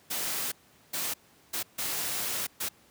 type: noise bursts at uneven times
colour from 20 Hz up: white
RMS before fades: -32 dBFS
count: 5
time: 0.1-0.52 / 0.93-1.14 / 1.53-1.63 / 1.78-2.47 / 2.6-2.69 s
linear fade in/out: 10 ms
effects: pink hiss -60 dBFS RMS until 2.9 s + high-pass 100 Hz 12 dB/octave